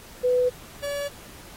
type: tone pair in turn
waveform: sine / 45% pulse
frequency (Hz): 497.8 / 571.1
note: B4 / D5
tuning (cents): +14 / -49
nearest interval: major second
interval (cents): 237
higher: second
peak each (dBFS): -18 / -27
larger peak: first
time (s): 0.23-0.5 / 0.82-1.09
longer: neither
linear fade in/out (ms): 20
effects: pink hiss -46 dBFS RMS until 1.56 s + AAC 48 kbps